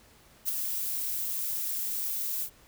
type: noise with ADSR envelope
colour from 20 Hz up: violet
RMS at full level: -27 dBFS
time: 0.45-2.5 s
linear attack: 37 ms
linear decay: 9 ms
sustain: -5 dB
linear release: 72 ms
effects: pink hiss -58 dBFS RMS until 2.67 s